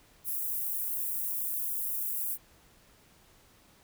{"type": "high-pass noise", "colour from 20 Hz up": "white", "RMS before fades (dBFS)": -33, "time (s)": [0.24, 2.38], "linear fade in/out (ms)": 50, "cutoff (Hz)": 11000, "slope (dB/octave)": 24, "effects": ["pink hiss -61 dBFS RMS until 3.83 s"]}